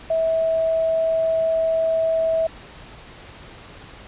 sine tone, 650 Hz, E5, 24 cents flat, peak -17 dBFS, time 0.1-2.47 s, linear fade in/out 5 ms, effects pink hiss -42 dBFS RMS until 4.07 s + resampled to 8000 Hz

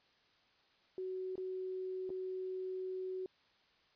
sine tone with dropouts, 373.2 Hz, F#4, 15 cents sharp, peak -38 dBFS, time 0.98-3.26 s, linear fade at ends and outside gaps 1 ms, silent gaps 1.356-1.379 / 2.094-2.102 s, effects white hiss -70 dBFS RMS until 3.95 s + resampled to 11025 Hz

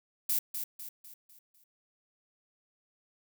violet noise with echo, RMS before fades -29 dBFS, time 0.29-0.39 s, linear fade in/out 5 ms, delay 250 ms, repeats 5, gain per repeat -7 dB, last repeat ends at 1.64 s, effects none

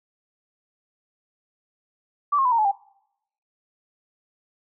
sine tone with pitch steps, 1159 / 1075.2 / 997.4 / 925.2 / 858.3 / 796.2 Hz, D6 / C6 / B5 / A#5 / A5 / G5, -23 / +47 / +17 / -13 / -43 / +27 cents, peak -17 dBFS, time 2.32-2.716 s, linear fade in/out 10 ms, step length 66 ms, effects noise-tail reverb RT60 0.8 s tail -25 dB re dry

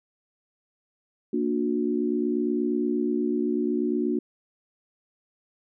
sine chord, Bb augmented, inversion none, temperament equal with one note detuned, 233.1 / 293.7 / 362 Hz, Bb3 / D4 / F#4, 0 / 0 / -38 cents, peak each -27 dBFS, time 1.33-4.19 s, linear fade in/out 5 ms, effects none

